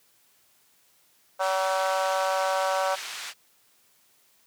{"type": "harmonic tone", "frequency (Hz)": 189.8, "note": "F#3", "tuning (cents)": 44, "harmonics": [3, 4, 5, 6, 7, 8], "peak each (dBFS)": [-27, -29, -31, -33, -34, -35], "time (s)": [1.39, 2.96], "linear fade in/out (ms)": 20}
{"type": "band-pass noise", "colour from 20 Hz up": "pink", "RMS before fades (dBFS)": -37, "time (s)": [1.39, 3.34], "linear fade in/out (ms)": 50, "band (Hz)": [1600, 6900], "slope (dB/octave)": 12}
{"effects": ["white hiss -63 dBFS RMS until 4.46 s", "high-pass 100 Hz 12 dB/octave"]}